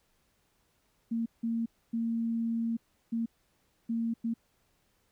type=tone bursts at uneven times; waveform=sine; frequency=229.5 Hz; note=A#3; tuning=27 cents flat; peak=-28 dBFS; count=6; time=1.11-1.26 / 1.43-1.66 / 1.93-2.77 / 3.12-3.26 / 3.89-4.14 / 4.24-4.34 s; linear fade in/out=10 ms; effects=pink hiss -72 dBFS RMS until 5.11 s